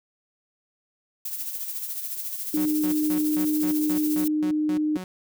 violet noise with tremolo, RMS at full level -30 dBFS, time 1.25-4.28 s, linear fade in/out 5 ms, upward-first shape sine, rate 14 Hz, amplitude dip 50%
sine tone, 304.9 Hz, D#4, 35 cents flat, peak -21 dBFS, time 2.54-4.97 s, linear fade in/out 2 ms
sawtooth tone bursts, 184.5 Hz, F#3, 5 cents flat, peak -29 dBFS, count 10, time 2.57-5.04 s, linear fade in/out 2 ms, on 85 ms, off 180 ms
effects none

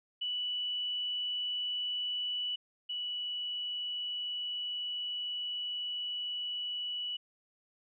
sine tone pair in turn, 2960 / 2949 Hz, F#7 / F#7, 0 / -6 cents, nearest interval unison, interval 6 cents, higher first, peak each -32 / -34 dBFS, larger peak first, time 0.21-2.56 / 2.89-7.17 s, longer second, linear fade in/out 10 ms, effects none

